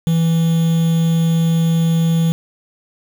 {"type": "tone with quantisation", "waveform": "triangle", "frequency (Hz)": 164.81, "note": "E3", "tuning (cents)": 0, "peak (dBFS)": -10, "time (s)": [0.07, 2.32], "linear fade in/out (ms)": 0, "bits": 5, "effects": []}